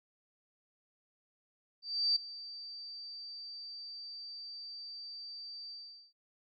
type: tone with ADSR envelope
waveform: sine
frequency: 4648 Hz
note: D8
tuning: 19 cents flat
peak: -25 dBFS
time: 1.82-6.13 s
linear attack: 340 ms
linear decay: 7 ms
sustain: -18 dB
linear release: 430 ms
effects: none